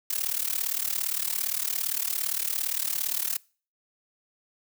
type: noise with amplitude modulation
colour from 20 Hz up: blue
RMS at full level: -25 dBFS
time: 0.1-3.37 s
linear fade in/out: 5 ms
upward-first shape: sine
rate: 37.5 Hz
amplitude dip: 90%
effects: noise-tail reverb RT60 0.4 s tail -24 dB re dry